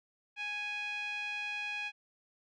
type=tone with low-pass filter; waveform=5% pulse; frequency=830 Hz; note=G#5; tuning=1 cent flat; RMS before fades=-38 dBFS; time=0.36-1.92 s; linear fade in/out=50 ms; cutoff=2500 Hz; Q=3.8; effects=none